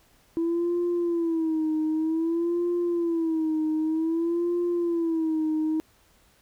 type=tone with vibrato; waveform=sine; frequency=329.6 Hz; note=E4; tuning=in tune; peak=-21 dBFS; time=0.37-5.8 s; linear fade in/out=0 ms; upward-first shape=sine; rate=0.53 Hz; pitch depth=98 cents each way; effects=tanh soft clip ceiling -20 dBFS + pink hiss -61 dBFS RMS until 6.41 s